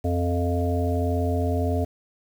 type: harmonic tone with a mistuned harmonic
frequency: 87.31 Hz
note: F2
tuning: in tune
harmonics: 1 / 3 / 5 / 7 / 8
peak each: -23 / -28 / -30 / -31 / -32 dBFS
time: 0.04-1.85 s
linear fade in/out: 10 ms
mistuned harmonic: 7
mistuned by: +16 cents
effects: 8-bit